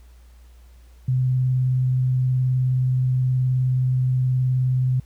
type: tone with vibrato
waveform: sine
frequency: 128.1 Hz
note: C3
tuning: 36 cents flat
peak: -17 dBFS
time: 1.08-5 s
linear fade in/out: 5 ms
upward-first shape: square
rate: 19 Hz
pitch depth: 11 cents each way
effects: added 60 Hz sine -45 dBFS peak until 5.05 s + pink hiss -60 dBFS RMS until 5.05 s